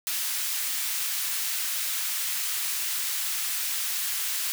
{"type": "high-pass noise", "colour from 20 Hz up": "white", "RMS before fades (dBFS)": -29, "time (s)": [0.07, 4.52], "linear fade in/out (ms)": 0, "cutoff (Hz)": 1500, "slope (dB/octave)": 12, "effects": []}